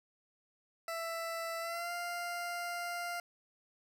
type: tone with pitch glide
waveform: 20% pulse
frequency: 663 to 697.6 Hz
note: E5 to F5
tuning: +10 to -2 cents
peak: -32 dBFS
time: 0.88-3.2 s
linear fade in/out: 2 ms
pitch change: +88 cents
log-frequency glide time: 1.59-1.92 s
effects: none